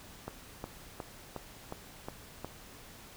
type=click train; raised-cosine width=1 ms; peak=-24 dBFS; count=7; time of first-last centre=0.28-2.446 s; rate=2.77 Hz; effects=pink hiss -52 dBFS RMS until 3.16 s